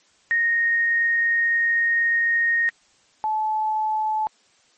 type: tone pair in turn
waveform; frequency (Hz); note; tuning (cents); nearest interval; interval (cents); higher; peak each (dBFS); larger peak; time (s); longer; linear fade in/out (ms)
sine; 1859 / 865; A#6 / A5; -5 / -30; octave + minor second; 1325; first; -17 / -20; first; 0.31-2.69 / 3.24-4.27; first; 0
effects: white hiss -59 dBFS RMS until 4.77 s + MP3 32 kbps